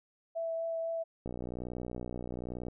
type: tone with vibrato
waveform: sine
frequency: 659.3 Hz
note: E5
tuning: in tune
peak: -32 dBFS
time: 0.35-1.04 s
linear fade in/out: 20 ms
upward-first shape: triangle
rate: 4 Hz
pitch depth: 11 cents each way
type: click train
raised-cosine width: 2 ms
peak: -26 dBFS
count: 88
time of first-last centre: 1.26-2.684 s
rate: 61.1 Hz
effects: none